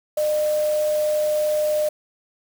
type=tone in noise; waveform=sine; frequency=606 Hz; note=D#5; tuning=46 cents flat; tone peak=-18 dBFS; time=0.17-1.89 s; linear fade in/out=5 ms; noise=white; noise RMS=-36 dBFS; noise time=0.17-1.89 s; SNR=+15 dB; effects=none